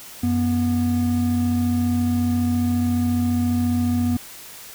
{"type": "tone pair together", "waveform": "triangle", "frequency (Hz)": [92.5, 243], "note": ["F#2", "B3"], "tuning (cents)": [0, -28], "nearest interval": "octave + perfect fourth", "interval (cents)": 1672, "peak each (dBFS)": [-21, -17], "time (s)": [0.23, 4.17], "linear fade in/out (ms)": 5, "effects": ["white hiss -40 dBFS RMS until 4.74 s"]}